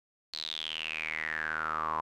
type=tone with band-pass filter sweep; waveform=sawtooth; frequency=78.8 Hz; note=D#2; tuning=23 cents sharp; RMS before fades=-35 dBFS; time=0.33-2.01 s; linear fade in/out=10 ms; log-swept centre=4300 to 1000 Hz; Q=9.5; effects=none